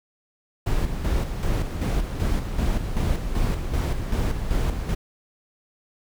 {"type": "noise with tremolo", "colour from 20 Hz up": "brown", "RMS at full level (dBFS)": -22, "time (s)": [0.66, 4.95], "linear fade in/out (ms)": 10, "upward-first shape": "square", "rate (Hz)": 2.6, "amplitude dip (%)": 50, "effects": []}